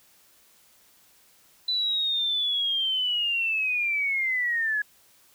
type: linear sweep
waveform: sine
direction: down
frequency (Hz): 4005 to 1671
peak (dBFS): -23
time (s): 1.68-4.82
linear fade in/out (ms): 5
effects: white hiss -59 dBFS RMS until 5.34 s